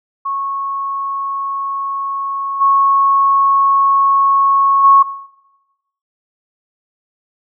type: tone with level steps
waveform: sine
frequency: 1100 Hz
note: C#6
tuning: 14 cents flat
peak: -17 / -8 / -4 dBFS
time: 0.25-5.03 s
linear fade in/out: 10 ms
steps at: 2.6 / 4.83 s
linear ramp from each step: 20 ms
effects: noise-tail reverb RT60 1.0 s tail -19 dB re dry